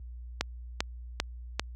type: click train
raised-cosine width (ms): 0.2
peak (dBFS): -9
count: 4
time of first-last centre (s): 0.41-1.596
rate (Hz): 2.53
effects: added 60 Hz sine -37 dBFS peak until 1.75 s + high-pass 60 Hz 12 dB/octave